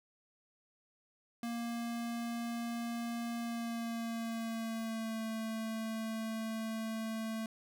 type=tone with pitch glide; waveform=square; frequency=234.3 to 222.3 Hz; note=A#3 to A3; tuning=+9 to +18 cents; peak=-37 dBFS; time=1.43-7.46 s; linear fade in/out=2 ms; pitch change=-91 cents; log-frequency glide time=3.38-5.24 s; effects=none